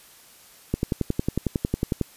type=click train; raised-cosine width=3 ms; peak=-9 dBFS; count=15; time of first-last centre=0.74-2.013 s; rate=11 Hz; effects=white hiss -51 dBFS RMS until 2.16 s + resampled to 32000 Hz